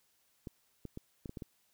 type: clicks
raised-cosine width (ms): 3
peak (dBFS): -29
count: 7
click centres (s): 0.472 / 0.853 / 0.974 / 1.258 / 1.294 / 1.372 / 1.422
effects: white hiss -73 dBFS RMS until 1.73 s